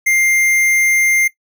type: tone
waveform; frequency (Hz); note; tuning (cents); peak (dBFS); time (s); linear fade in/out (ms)
square; 2100; C7; +6; -12; 0.06-1.28; 10
effects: noise-tail reverb RT60 0.1 s tail -17 dB re dry